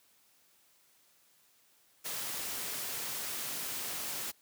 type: noise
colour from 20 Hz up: white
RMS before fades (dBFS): -38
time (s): 2.04-4.32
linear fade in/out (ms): 20
effects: white hiss -67 dBFS RMS until 4.41 s + high-pass 100 Hz 12 dB/octave